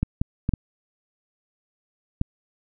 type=clicks; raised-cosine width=5 ms; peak=-9 dBFS; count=5; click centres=0.03 / 0.215 / 0.491 / 0.537 / 2.214 s; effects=none